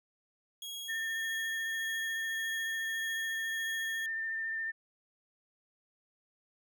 sawtooth tone with tremolo, 3304 Hz, G#7, 10 cents flat, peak -36 dBFS, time 0.62-4.06 s, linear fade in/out 2 ms, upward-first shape triangle, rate 1.7 Hz, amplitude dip 30%
sine tone with vibrato, 1798 Hz, A6, 37 cents sharp, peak -33 dBFS, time 0.88-4.72 s, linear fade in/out 20 ms, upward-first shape triangle, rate 14 Hz, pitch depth 17 cents each way
effects none

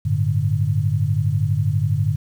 sine chord, G suspended second, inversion none, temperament just, 98 / 110.25 / 147 Hz, G2 / A2 / D3, 0 / +4 / +2 cents, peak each -21 dBFS, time 0.05-2.16 s, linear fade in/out 10 ms, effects 8-bit

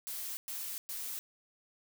blue noise bursts, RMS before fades -40 dBFS, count 3, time 0.07-1.19 s, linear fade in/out 0 ms, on 300 ms, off 110 ms, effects none

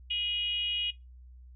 sine tone with frequency modulation, 2888 Hz, F#7, 43 cents flat, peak -28 dBFS, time 0.1-0.91 s, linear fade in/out 10 ms, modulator 420 Hz, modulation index 0.67, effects noise-tail reverb RT60 0.2 s tail -19 dB re dry + added 62 Hz sine -48 dBFS peak until 1.55 s

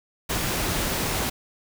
pink noise, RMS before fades -26 dBFS, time 0.29-1.3 s, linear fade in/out 10 ms, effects none

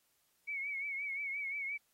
sine tone with vibrato, 2232 Hz, C#7, 11 cents sharp, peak -36 dBFS, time 0.47-1.78 s, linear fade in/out 20 ms, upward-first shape triangle, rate 5.7 Hz, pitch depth 76 cents each way, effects white hiss -75 dBFS RMS until 1.93 s + AAC 48 kbps

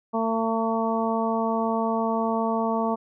harmonic tone, 225.4 Hz, A3, 42 cents sharp, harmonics 1 / 2 / 3 / 4 / 5, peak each -26 / -29 / -28 / -29 / -31 dBFS, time 0.13-2.96 s, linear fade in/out 20 ms, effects none

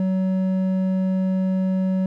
sine tone with hard clipping, 187.9 Hz, F#3, 27 cents sharp, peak -20 dBFS, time 0-2.06 s, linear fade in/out 2 ms, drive 6 dB, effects none

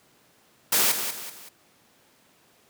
white noise with echo, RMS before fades -21 dBFS, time 0.72-0.92 s, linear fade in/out 5 ms, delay 190 ms, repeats 3, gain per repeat -8 dB, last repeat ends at 1.49 s, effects pink hiss -60 dBFS RMS until 2.69 s + high-pass 150 Hz 12 dB/octave

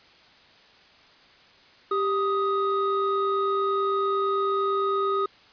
triangle tone pair together, 393.9 / 1250.6 Hz, G4 / D#6, +8 / +8 cents, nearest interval octave + minor sixth, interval 2000 cents, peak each -23 dBFS, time 1.91-5.26 s, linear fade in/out 5 ms, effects white hiss -54 dBFS RMS until 5.52 s + resampled to 11025 Hz

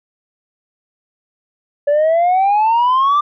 sine exponential sweep, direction up, 570 to 1195 Hz, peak -8 dBFS, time 1.87-3.21 s, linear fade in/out 10 ms, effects tanh soft clip ceiling -9 dBFS

